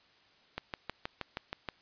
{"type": "click train", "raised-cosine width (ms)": 0.3, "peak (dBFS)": -19, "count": 8, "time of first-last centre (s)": [0.58, 1.688], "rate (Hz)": 6.32, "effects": ["white hiss -64 dBFS RMS until 1.81 s", "resampled to 11025 Hz"]}